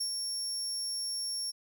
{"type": "tone with ADSR envelope", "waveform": "30% pulse", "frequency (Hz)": 5500, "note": "F8", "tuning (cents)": -27, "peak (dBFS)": -26, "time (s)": [0, 1.52], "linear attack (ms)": 10, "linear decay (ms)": 81, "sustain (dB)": -3, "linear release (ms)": 23, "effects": []}